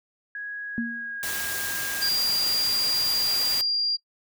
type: tone with pitch glide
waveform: sine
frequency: 1661.2 to 1619.5 Hz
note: G#6 to G#6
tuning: 0 to -44 cents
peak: -31 dBFS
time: 0.35-2.09 s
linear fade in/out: 2 ms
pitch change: -44 cents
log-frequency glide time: 0.66-1.62 s
type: tone with exponential decay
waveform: sine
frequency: 233.1 Hz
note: A#3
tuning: in tune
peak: -22 dBFS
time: 0.78-1.19 s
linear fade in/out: 0 ms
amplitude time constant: 89 ms
type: noise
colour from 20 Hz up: white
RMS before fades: -31 dBFS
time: 1.23-3.61 s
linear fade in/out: 0 ms
type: tone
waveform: sine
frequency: 4781 Hz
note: D8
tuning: 30 cents sharp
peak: -22 dBFS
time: 2.01-3.97 s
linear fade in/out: 20 ms
effects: noise-tail reverb RT60 0.1 s tail -18 dB re dry